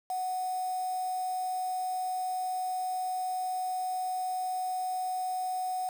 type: tone with quantisation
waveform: sine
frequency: 739 Hz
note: F#5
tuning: 2 cents flat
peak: -30 dBFS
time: 0.1-5.89 s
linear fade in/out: 2 ms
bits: 7
effects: none